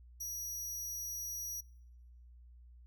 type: tone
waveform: sawtooth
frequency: 5790 Hz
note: F#8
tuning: 38 cents flat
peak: -36 dBFS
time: 0.2-1.61 s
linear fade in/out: 10 ms
effects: noise-tail reverb RT60 0.9 s tail -24 dB re dry + added 60 Hz sine -54 dBFS peak until 2.86 s